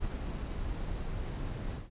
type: noise with ADSR envelope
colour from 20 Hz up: brown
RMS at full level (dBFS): -30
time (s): 0-1.9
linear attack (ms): 52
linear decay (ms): 4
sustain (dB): -6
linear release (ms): 170
effects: resampled to 8000 Hz